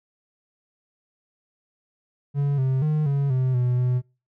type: tone with pitch steps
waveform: triangle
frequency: 142 / 131.7 / 152.9 / 140.2 / 129.2 / 123.9 / 125.1 Hz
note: C#3 / C3 / D#3 / C#3 / C3 / B2 / B2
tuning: +42 / +12 / -30 / +20 / -21 / +6 / +23 cents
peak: -17 dBFS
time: 2.34-4.02 s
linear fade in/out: 50 ms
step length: 240 ms
effects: noise-tail reverb RT60 0.3 s tail -24 dB re dry